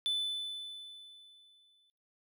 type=tone with exponential decay; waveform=triangle; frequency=3504 Hz; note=A7; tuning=8 cents flat; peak=-27 dBFS; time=0.06-1.9 s; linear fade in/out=0 ms; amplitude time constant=400 ms; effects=noise-tail reverb RT60 0.6 s tail -25 dB re dry